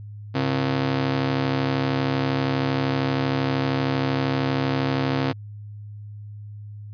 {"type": "ring-modulated tone", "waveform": "sawtooth", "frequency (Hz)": 201.6, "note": "G3", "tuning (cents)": 49, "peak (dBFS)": -14, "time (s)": [0.34, 5.33], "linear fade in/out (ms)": 20, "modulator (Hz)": 64.4, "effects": ["added 104 Hz sine -35 dBFS peak until 6.93 s", "resampled to 11025 Hz"]}